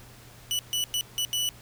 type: tone bursts at uneven times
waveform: sawtooth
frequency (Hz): 2960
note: F#7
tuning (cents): 0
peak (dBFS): -22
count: 5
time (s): 0.51-0.59 / 0.73-0.84 / 0.94-1.01 / 1.18-1.25 / 1.33-1.49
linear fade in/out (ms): 0
effects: added 120 Hz sine -51 dBFS peak until 1.61 s + pink hiss -51 dBFS RMS until 1.61 s